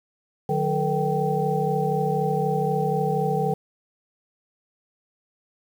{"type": "tone cluster", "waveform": "sine", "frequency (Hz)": [151.7, 184.6, 437.3, 481.3, 777], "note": ["D#3", "F#3", "A4", "B4", "G5"], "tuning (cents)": [-44, -4, -11, -45, -16], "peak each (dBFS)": [-26, -29, -26, -29, -26], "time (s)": [0.49, 3.54], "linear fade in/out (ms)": 5, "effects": ["8-bit"]}